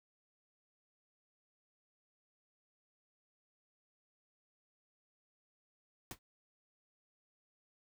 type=noise with exponential decay; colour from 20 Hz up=pink; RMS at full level=-40 dBFS; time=6.11-6.19 s; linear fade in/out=1 ms; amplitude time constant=16 ms; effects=none